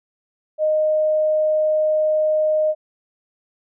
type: tone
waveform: sine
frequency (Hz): 618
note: D#5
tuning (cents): -12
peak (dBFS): -15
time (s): 0.58-2.75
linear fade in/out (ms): 50
effects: none